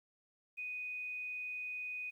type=tone; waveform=sine; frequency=2489 Hz; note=D#7; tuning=in tune; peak=-39 dBFS; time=0.57-2.11 s; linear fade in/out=20 ms; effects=12-bit